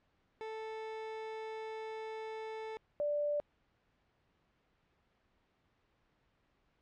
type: tone pair in turn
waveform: 30% pulse / sine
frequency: 440 / 587.3 Hz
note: A4 / D5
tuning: 0 / 0 cents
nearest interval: perfect fourth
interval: 500 cents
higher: second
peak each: -38 / -31 dBFS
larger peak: second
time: 0.41-2.77 / 3-3.4 s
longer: first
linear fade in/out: 0 ms
effects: pink hiss -75 dBFS RMS until 6.81 s + low-pass 3000 Hz 12 dB/octave